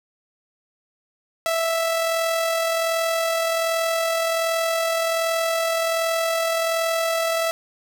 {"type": "tone with amplitude modulation", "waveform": "sawtooth", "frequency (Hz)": 659.3, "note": "E5", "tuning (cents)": 0, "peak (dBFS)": -15, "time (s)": [1.46, 7.51], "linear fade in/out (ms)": 0, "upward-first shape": "sine", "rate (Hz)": 41.3, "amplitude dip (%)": 30, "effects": []}